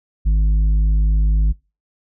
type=tone with tanh clipping; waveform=sine; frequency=52 Hz; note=G#1; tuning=3 cents sharp; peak=-13 dBFS; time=0.25-1.53 s; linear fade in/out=20 ms; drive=6 dB; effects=noise-tail reverb RT60 0.3 s tail -25 dB re dry